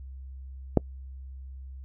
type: click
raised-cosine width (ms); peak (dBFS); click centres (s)
2; -5; 0.773
effects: noise-tail reverb RT60 0.1 s tail -26 dB re dry + added 66 Hz sine -39 dBFS peak until 1.84 s